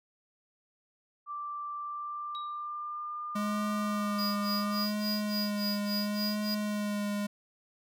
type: tone with pitch glide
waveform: sine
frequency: 1174 to 1204.2 Hz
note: D6 to D6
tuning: -1 to +43 cents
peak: -35 dBFS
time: 1.26-4.87 s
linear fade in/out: 50 ms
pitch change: +44 cents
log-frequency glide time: 1.76-3.21 s
type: tone with exponential decay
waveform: sine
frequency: 3821 Hz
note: A#7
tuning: 42 cents sharp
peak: -39 dBFS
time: 2.35-2.67 s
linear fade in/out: 0 ms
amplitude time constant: 68 ms
type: tone with vibrato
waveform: square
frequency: 207.7 Hz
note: G#3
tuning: in tune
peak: -31 dBFS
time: 3.35-7.27 s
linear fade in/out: 10 ms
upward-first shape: sine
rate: 0.72 Hz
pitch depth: 21 cents each way
type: tone with tremolo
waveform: square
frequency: 4900 Hz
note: D#8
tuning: 27 cents flat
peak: -32 dBFS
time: 4.18-6.55 s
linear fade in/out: 10 ms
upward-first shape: sine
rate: 3.5 Hz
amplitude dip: 100%
effects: none